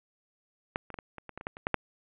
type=clicks; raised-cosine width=0.5 ms; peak=-14 / -27 / -24 / -24 / -26 / -27 / -25 / -26 / -17 / -29 / -12 / -9 dBFS; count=12; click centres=0.759 / 0.903 / 0.942 / 0.988 / 1.183 / 1.293 / 1.376 / 1.411 / 1.469 / 1.569 / 1.669 / 1.743 s; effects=resampled to 8000 Hz + 8-bit